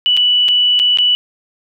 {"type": "tone with dropouts", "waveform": "sine", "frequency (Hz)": 2960, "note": "F#7", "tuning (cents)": 0, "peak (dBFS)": -9, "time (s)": [0.06, 1.15], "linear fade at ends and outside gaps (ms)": 0, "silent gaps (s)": [[0.167, 0.173], [0.483, 0.487], [0.792, 0.798], [0.973, 0.986]], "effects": []}